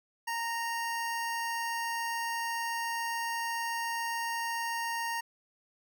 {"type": "tone", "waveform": "25% pulse", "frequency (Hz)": 927, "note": "A#5", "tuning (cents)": -10, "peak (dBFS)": -28, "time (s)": [0.27, 5.21], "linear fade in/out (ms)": 10, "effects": []}